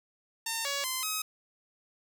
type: tone with pitch steps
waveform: 5% pulse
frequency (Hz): 908 / 562 / 1035 / 1269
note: A#5 / C#5 / C6 / D#6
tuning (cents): -46 / +24 / -19 / +34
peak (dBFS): -19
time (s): 0.46-1.22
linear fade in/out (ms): 5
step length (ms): 190
effects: none